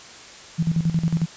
sine tone with tremolo, 164.81 Hz, E3, in tune, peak -16 dBFS, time 0.58-1.26 s, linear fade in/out 20 ms, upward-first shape square, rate 11 Hz, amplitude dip 75%, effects white hiss -42 dBFS RMS until 1.36 s + resampled to 16000 Hz

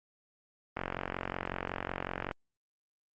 click train, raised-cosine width 0.5 ms, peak -18 dBFS, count 71, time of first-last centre 0.77-2.312 s, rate 45.4 Hz, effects Opus 24 kbps

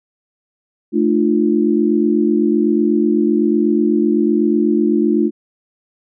sine chord, D minor, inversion second, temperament equal with one note detuned, 220 / 301.2 / 349.2 Hz, A3 / D4 / F4, 0 / +44 / 0 cents, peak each -16 dBFS, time 0.92-5.31 s, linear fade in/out 50 ms, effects none

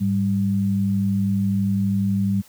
sine tone pair together, 103.83 / 196 Hz, G#2 / G3, 0 / 0 cents, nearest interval major seventh, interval 1100 cents, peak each -23 / -19 dBFS, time 0-2.42 s, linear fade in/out 20 ms, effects white hiss -51 dBFS RMS until 2.48 s + high-pass 60 Hz 12 dB/octave

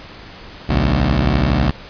15% pulse beating tone pair, 61.74 / 73.74 Hz, B1 / D2, 0 / +8 cents, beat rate 12 Hz, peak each -10 dBFS, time 0.69-1.71 s, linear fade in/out 5 ms, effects pink hiss -37 dBFS RMS until 1.89 s + resampled to 11025 Hz

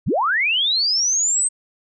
sine linear sweep, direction up, 49.84 to 8372 Hz, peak -16 dBFS, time 0.06-1.49 s, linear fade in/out 20 ms, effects none

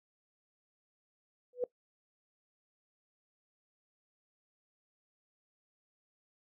sine tone with exponential growth, 493.9 Hz, B4, in tune, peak -25 dBFS, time 1.53-1.64 s, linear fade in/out 2 ms, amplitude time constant 23 ms, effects noise-tail reverb RT60 0.1 s tail -20 dB re dry

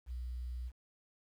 sine tone with quantisation, 61.4 Hz, B1, 9 cents flat, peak -38 dBFS, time 0.06-0.72 s, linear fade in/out 50 ms, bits 11, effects none

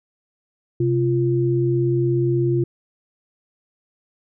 sine tone pair together, 129.79 / 346.5 Hz, C3 / F4, -14 / -14 cents, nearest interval octave + perfect fourth, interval 1700 cents, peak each -19 dBFS, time 0.8-2.64 s, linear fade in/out 5 ms, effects none

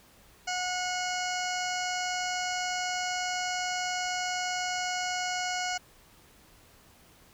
harmonic tone, 728 Hz, F#5, 28 cents flat, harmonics 1 / 2 / 3 / 4 / 6 / 7 / 8 / 9 / 10, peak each -33 / -36 / -38 / -39 / -41 / -41 / -42 / -43 / -43 dBFS, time 0.47-5.78 s, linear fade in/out 10 ms, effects pink hiss -58 dBFS RMS until 7.33 s

